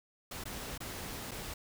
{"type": "noise with dropouts", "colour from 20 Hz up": "pink", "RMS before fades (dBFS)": -42, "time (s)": [0.31, 1.54], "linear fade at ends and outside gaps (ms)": 5, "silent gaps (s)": [[0.439, 0.454], [0.778, 0.803], [1.311, 1.315]], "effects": []}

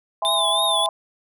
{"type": "chord", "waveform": "sine", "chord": "E augmented", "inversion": "none", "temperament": "just", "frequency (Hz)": [659.3, 824.1, 1030.1], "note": ["E5", "G#5", "B#5"], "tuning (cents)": [0, -14, -27], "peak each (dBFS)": -25, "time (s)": [0.22, 0.89], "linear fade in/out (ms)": 2}
{"type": "tone with vibrato", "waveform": "square", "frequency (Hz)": 3562, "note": "A7", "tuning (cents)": 21, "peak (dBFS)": -20, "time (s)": [0.25, 0.86], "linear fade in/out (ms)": 0, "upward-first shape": "triangle", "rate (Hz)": 3.2, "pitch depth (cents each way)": 100}
{"effects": []}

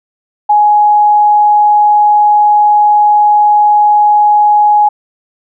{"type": "tone", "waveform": "sine", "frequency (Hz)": 836, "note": "G#5", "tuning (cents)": 11, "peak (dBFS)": -4, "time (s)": [0.49, 4.89], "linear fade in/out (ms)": 10, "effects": []}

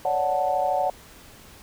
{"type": "chord", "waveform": "sine", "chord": "D major seventh", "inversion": "third", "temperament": "equal", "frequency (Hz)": [554.4, 587.3, 740, 880], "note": ["C#5", "D5", "F#5", "A5"], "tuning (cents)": [0, 0, 0, 0], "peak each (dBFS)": [-28, -28, -23, -29], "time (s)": [0.05, 0.9], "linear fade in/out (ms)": 2, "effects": ["pink hiss -48 dBFS RMS until 1.62 s"]}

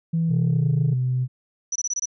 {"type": "tone with pitch glide", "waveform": "sine", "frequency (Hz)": [164.81, 153.77], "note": ["E3", "D#3"], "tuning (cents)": [0, -20], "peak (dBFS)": -18, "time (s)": [0.13, 0.94], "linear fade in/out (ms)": 10, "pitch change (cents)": -120, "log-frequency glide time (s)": [0.45, 0.68]}
{"type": "tone", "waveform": "sine", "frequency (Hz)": 127.3, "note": "C3", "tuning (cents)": -47, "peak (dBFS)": -19, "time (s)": [0.28, 1.28], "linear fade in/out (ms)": 50}
{"type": "tone bursts", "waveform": "sine", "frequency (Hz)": 5920, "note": "F#8", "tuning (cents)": 0, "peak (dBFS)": -22, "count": 6, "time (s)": [1.72, 2.057], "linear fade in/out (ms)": 5, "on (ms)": 37, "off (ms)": 23}
{"effects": ["tanh soft clip ceiling -14 dBFS"]}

